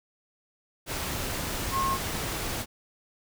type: tone in noise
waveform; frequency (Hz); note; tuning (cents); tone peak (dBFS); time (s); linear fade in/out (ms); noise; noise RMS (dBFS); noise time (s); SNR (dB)
sine; 1077; C6; +50; -25; 1.71-1.98; 50; pink; -32; 0.86-2.66; +4
effects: none